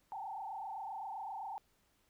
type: tone with frequency modulation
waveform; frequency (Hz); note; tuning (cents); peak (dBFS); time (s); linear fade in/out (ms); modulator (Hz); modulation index
sine; 830.6; G#5; 0; -40; 0.12-1.58; 0; 27.7; 2.7
effects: pink hiss -74 dBFS RMS until 2.09 s